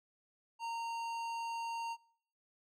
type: tone with low-pass filter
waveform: square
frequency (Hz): 923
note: A#5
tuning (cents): -17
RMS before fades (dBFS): -40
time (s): 0.59-1.97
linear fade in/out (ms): 50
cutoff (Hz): 7200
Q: 0.53
effects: noise-tail reverb RT60 0.7 s tail -25 dB re dry